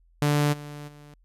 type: tone with level steps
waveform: sawtooth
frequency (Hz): 146.83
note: D3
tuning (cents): 0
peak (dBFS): -16 / -33 / -42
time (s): 0.22-1.14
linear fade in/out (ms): 0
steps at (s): 0.52 / 0.87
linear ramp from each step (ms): 20
effects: added 42 Hz sine -57 dBFS peak until 1.24 s + resampled to 32000 Hz